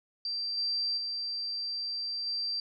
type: tone with level steps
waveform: sine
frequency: 4699 Hz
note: D8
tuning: in tune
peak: -31 / -28 / -32 / -30 dBFS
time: 0.25-2.6 s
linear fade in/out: 2 ms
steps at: 0.57 / 0.97 / 2.26 s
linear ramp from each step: 10 ms
effects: none